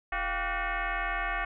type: tone with frequency modulation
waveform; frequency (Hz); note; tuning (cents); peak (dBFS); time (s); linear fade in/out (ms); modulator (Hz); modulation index
sine; 329.6; E4; 0; -28; 0.12-1.45; 5; 370; 5.3
effects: none